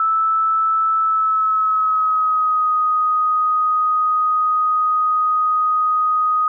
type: tone with pitch glide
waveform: sine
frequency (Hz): 1313 to 1248.6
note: E6 to D#6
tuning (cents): -7 to +6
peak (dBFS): -14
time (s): 0-6.48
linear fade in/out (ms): 2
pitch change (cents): -87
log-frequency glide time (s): 0.99-2.72
effects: none